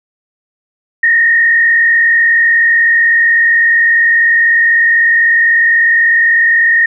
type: tone with frequency modulation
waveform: sine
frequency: 1852 Hz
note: A#6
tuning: 12 cents flat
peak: -6 dBFS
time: 1.03-6.86 s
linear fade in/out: 5 ms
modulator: 40.1 Hz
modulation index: 1
effects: none